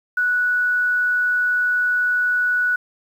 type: tone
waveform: sine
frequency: 1474 Hz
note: F#6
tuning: 7 cents flat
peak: -16 dBFS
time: 0.17-2.76 s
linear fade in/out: 5 ms
effects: 8-bit